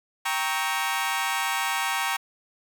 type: chord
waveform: 20% pulse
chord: G diminished seventh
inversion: none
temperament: equal with one note detuned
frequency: 784 / 932.3 / 1108.7 / 1293.6 Hz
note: G5 / Bb5 / Db6 / Fb6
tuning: 0 / 0 / 0 / -33 cents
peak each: -25 / -24 / -25 / -29 dBFS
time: 0.25-2.17 s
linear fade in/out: 10 ms
effects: none